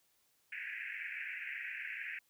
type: band-pass noise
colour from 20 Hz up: pink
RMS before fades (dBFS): -43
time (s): 0.52-2.19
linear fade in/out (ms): 5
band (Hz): 1600 to 2600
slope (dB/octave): 96
effects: white hiss -74 dBFS RMS until 2.29 s